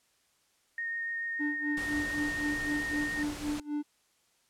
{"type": "tone with vibrato", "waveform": "sine", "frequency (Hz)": 1847, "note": "A#6", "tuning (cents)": -16, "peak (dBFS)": -32, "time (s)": [0.78, 3.23], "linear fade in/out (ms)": 2, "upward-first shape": "sine", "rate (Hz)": 6.9, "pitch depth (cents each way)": 9}
{"type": "tone with tremolo", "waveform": "triangle", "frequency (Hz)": 295.5, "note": "D4", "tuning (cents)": 11, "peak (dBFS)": -27, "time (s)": [1.39, 3.83], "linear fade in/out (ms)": 20, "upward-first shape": "sine", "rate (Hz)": 3.9, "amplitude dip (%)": 90}
{"type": "noise", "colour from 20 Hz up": "pink", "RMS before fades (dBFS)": -41, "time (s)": [1.77, 3.6], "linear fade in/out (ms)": 2}
{"effects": ["white hiss -70 dBFS RMS until 4.49 s", "low-pass 10000 Hz 12 dB/octave"]}